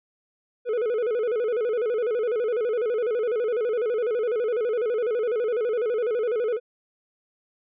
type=tone with vibrato; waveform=triangle; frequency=458.8 Hz; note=A#4; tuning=28 cents flat; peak=-20 dBFS; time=0.65-6.6 s; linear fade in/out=50 ms; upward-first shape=square; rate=12 Hz; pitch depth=110 cents each way; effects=resampled to 8000 Hz